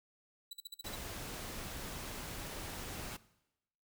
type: tone bursts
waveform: sawtooth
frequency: 3947 Hz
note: B7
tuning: 2 cents flat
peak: -40 dBFS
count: 7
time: 0.51-0.953 s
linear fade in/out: 5 ms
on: 23 ms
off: 47 ms
type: noise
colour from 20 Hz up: pink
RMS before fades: -44 dBFS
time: 0.84-3.17 s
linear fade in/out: 10 ms
effects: noise-tail reverb RT60 0.9 s tail -19 dB re dry